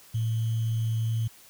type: tone with sample-and-hold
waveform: sine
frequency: 112.7 Hz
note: A2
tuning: 42 cents sharp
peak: -24 dBFS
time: 0.14-1.28 s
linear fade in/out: 10 ms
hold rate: 3150 Hz
effects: white hiss -53 dBFS RMS until 1.49 s